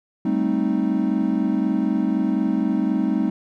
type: chord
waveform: triangle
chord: A half-diminished seventh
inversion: third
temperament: equal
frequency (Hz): 196 / 220 / 261.6 / 311.1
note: G3 / A3 / C4 / Eb4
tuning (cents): 0 / 0 / 0 / 0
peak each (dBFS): -22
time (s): 0.25-3.3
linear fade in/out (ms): 5
effects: none